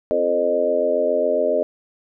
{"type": "harmonic tone with a mistuned harmonic", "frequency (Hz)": 87.31, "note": "F2", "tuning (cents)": 0, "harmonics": [3, 4, 5, 6, 7], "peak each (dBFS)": [-29, -29, -23, -23, -19], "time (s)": [0.11, 1.63], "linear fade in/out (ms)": 0, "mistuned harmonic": 4, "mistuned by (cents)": -30, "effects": []}